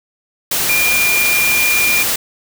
sine tone in noise, 2403 Hz, D7, 39 cents sharp, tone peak -13 dBFS, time 0.69-2.03 s, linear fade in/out 5 ms, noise white, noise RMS -17 dBFS, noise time 0.51-2.16 s, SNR +1 dB, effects none

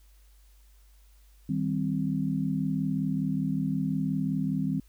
sine chord, C minor, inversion first, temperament just, 156.98 / 196.22 / 261.6 Hz, Eb3 / G3 / C4, +16 / +2 / 0 cents, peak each -30 dBFS, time 1.49-4.8 s, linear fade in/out 5 ms, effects added 50 Hz sine -54 dBFS peak until 4.88 s + white hiss -66 dBFS RMS until 4.88 s

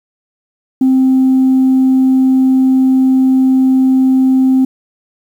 sine tone, 261.6 Hz, C4, in tune, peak -5 dBFS, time 0.81-4.65 s, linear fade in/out 5 ms, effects tanh soft clip ceiling -4 dBFS + 7-bit

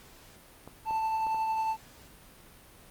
clicks, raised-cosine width 1 ms, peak -30 dBFS, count 4, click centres 0.676 / 0.909 / 1.268 / 1.346 s
triangle tone with tremolo, 884 Hz, A5, 8 cents sharp, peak -24 dBFS, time 0.85-1.77 s, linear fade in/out 50 ms, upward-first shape triangle, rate 11 Hz, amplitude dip 30%
effects pink hiss -54 dBFS RMS until 2.9 s + Opus 48 kbps

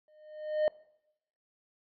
triangle tone with exponential growth, 612 Hz, D#5, 29 cents flat, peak -20 dBFS, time 0.08-0.68 s, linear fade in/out 1 ms, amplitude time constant 130 ms, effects noise-tail reverb RT60 0.8 s tail -22 dB re dry + resampled to 11025 Hz

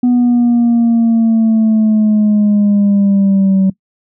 sine exponential sweep, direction down, 246.9 to 190.4 Hz, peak -5 dBFS, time 0.03-3.7 s, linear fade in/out 5 ms, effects noise-tail reverb RT60 0.1 s tail -21 dB re dry + tanh soft clip ceiling -6 dBFS

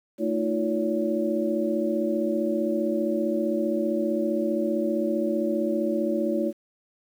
sine tone cluster, 222.7 / 314.7 / 350 / 566 Hz, A3 / D#4 / F4 / C#5, +21 / +20 / +4 / +36 cents, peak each -28 dBFS, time 0.18-6.53 s, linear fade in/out 50 ms, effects 9-bit

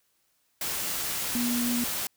sine tone in noise, 241 Hz, B3, 42 cents flat, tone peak -26 dBFS, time 1.35-1.84 s, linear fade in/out 2 ms, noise white, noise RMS -31 dBFS, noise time 0.61-2.07 s, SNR +2 dB, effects white hiss -71 dBFS RMS until 2.16 s

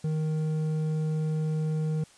sine tone with hard clipping, 156 Hz, D#3, 5 cents sharp, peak -27 dBFS, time 0.04-2.04 s, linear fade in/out 5 ms, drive 6 dB, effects white hiss -56 dBFS RMS until 2.17 s + resampled to 22050 Hz

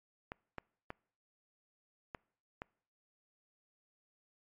clicks, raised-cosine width 0.5 ms, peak -26 dBFS, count 5, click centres 0.319 / 0.583 / 0.904 / 2.148 / 2.619 s, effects noise-tail reverb RT60 0.6 s tail -26 dB re dry + MP3 48 kbps

